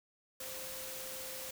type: tone in noise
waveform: sine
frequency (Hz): 522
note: C5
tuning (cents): -4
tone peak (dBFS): -49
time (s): 0.4-1.51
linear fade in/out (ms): 5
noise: white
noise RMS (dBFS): -44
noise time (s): 0.4-1.51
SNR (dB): -8
effects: none